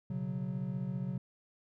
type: chord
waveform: triangle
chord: B suspended second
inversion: none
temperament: equal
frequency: 123.47 / 138.59 / 185 Hz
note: B2 / C#3 / F#3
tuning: 0 / 0 / 0 cents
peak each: -39 / -36 / -35 dBFS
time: 0.1-1.18 s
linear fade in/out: 5 ms
effects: none